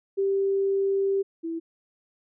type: tone pair in turn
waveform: sine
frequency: 392 / 329.6 Hz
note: G4 / E4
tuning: 0 / 0 cents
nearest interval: minor third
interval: 300 cents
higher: first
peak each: -21 / -28 dBFS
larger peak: first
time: 0.17-1.23 / 1.43-1.6 s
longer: first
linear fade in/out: 20 ms
effects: none